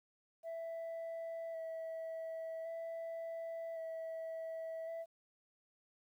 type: tone with vibrato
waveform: sine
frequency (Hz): 656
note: E5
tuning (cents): -9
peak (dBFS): -38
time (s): 0.43-5.06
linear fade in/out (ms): 50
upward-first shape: square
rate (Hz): 0.45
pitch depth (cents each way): 13
effects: tanh soft clip ceiling -40 dBFS + 12-bit